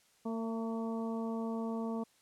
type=harmonic tone with a mistuned harmonic; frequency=226.8 Hz; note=A#3; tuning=47 cents flat; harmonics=1 / 2 / 3 / 4 / 5; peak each=-35 / -41 / -45 / -47 / -49 dBFS; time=0.25-2.04 s; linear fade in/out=10 ms; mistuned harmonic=3; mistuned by=-21 cents; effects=white hiss -68 dBFS RMS until 2.21 s + low-pass 10000 Hz 12 dB/octave